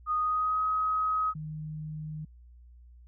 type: tone with pitch glide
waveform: sine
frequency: 1238 to 1266.9 Hz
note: D#6 to D#6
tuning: -9 to +31 cents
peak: -25 dBFS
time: 0.06-1.34 s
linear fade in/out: 50 ms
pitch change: +40 cents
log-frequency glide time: 0.17-0.63 s
type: tone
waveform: sine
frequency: 154.4 Hz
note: D#3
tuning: 13 cents flat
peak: -35 dBFS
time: 1.35-2.25 s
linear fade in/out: 5 ms
effects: added 60 Hz sine -50 dBFS peak until 3.07 s